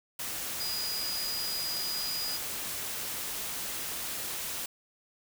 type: tone in noise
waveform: sine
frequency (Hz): 4914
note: D#8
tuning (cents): -22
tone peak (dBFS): -33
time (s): 0.6-2.37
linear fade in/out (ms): 5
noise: white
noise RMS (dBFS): -36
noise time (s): 0.19-4.66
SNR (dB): 0
effects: none